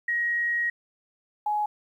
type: tone pair in turn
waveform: sine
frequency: 1891 / 839.4 Hz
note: A#6 / G#5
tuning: +24 / +18 cents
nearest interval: octave + major second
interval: 1406 cents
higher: first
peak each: -23 dBFS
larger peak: neither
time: 0.08-0.7 / 1.46-1.66 s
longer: first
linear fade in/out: 5 ms
effects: 10-bit